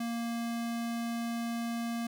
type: tone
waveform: square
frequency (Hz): 233.1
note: A#3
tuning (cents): 0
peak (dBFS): -33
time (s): 0-2.07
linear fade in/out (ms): 5
effects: none